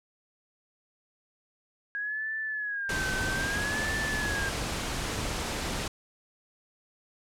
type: tone with vibrato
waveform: sine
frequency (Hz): 1642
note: G#6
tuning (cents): -20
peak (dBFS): -30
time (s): 1.95-4.49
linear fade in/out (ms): 0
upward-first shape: sine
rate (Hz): 0.62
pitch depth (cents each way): 120
type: noise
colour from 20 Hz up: pink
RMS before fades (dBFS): -32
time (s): 2.89-5.88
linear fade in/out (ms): 5
effects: low-pass 9000 Hz 12 dB/octave